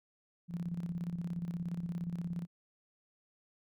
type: tone with tremolo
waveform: sine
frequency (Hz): 172.2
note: F3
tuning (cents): -24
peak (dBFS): -33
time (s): 0.48-2.47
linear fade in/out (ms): 50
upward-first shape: square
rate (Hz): 17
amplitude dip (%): 60
effects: none